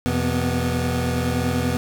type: tone cluster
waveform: 25% pulse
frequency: 84.7 / 126.7 / 243.4 Hz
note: E2 / B2 / B3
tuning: +48 / +45 / -25 cents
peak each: -21 dBFS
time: 0.06-1.77 s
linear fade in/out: 0 ms
effects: none